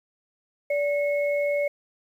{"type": "tone pair together", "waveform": "sine", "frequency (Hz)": [578.5, 2184], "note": ["D5", "C#7"], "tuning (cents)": [-26, -26], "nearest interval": "octave + major seventh", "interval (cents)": 2300, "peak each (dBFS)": [-22, -31], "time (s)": [0.7, 1.68], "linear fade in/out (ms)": 5, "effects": ["9-bit"]}